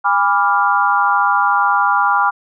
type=chord; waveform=sine; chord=G# diminished seventh; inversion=none; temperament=equal with one note detuned; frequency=814 / 987.8 / 1174.7 / 1396.9 Hz; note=G#5 / B5 / D6 / F6; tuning=-35 / 0 / 0 / 0 cents; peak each=-17 dBFS; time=0.04-2.31 s; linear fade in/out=20 ms; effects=none